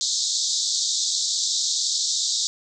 pink band-pass noise, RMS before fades -24 dBFS, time 0.01-2.47 s, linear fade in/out 0 ms, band 3600 to 7700 Hz, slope 96 dB/octave, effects none

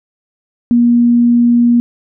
sine tone, 238.5 Hz, A#3, 40 cents sharp, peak -6 dBFS, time 0.71-1.8 s, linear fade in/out 0 ms, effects none

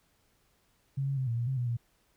sine tone with pitch steps, 136.8 / 137.9 / 130.9 / 116.3 / 118.9 / 132.9 / 122.3 / 118.2 Hz, C#3 / C#3 / C3 / A#2 / A#2 / C3 / B2 / A#2, -23 / -9 / +1 / -4 / +35 / +27 / -16 / +24 cents, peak -28 dBFS, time 0.97-1.77 s, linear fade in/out 10 ms, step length 100 ms, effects pink hiss -70 dBFS RMS until 2.16 s

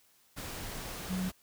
sine tone in noise, 185 Hz, F#3, in tune, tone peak -31 dBFS, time 1.09-1.3 s, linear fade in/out 20 ms, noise pink, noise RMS -41 dBFS, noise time 0.36-1.32 s, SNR +7 dB, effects white hiss -66 dBFS RMS until 1.42 s

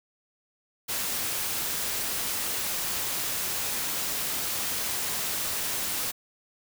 white noise, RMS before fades -30 dBFS, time 0.88-6.12 s, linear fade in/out 20 ms, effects none

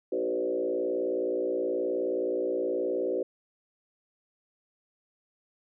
sine tone with frequency modulation, 440 Hz, A4, in tune, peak -26 dBFS, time 0.12-3.23 s, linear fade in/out 5 ms, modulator 59 Hz, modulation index 2, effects none

